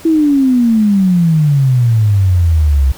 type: exponential sweep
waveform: sine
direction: down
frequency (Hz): 331.2 to 65.1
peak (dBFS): -7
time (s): 0.05-2.92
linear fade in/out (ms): 5
effects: pink hiss -36 dBFS RMS until 2.97 s